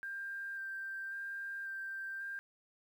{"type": "tone with vibrato", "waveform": "sine", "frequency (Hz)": 1583, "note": "G6", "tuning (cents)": 17, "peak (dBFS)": -39, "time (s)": [0.03, 2.39], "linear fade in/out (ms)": 0, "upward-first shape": "square", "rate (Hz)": 0.92, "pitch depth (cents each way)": 10, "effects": ["11-bit"]}